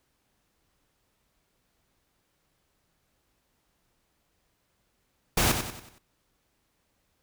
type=noise with echo; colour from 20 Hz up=pink; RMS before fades=-23 dBFS; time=5.37-5.52 s; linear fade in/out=5 ms; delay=93 ms; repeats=5; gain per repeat=-7 dB; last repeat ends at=5.985 s; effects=pink hiss -73 dBFS RMS until 7.22 s